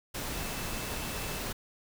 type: tone in noise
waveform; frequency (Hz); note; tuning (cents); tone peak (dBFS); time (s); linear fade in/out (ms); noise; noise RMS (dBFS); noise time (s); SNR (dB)
sine; 2637; E7; 0; -47; 0.34-1.43; 10; pink; -36; 0.14-1.53; -14
effects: none